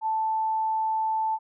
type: tone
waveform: sine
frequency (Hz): 880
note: A5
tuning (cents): 0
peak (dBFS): -23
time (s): 0.01-1.39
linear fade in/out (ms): 50
effects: none